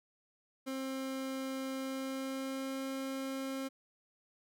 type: tone with pitch glide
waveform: 30% pulse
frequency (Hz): 265.5 to 268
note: C4 to C4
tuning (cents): +25 to +42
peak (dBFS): -34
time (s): 0.66-3.69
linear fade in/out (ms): 20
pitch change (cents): +17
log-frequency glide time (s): 1.73-2.84
effects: none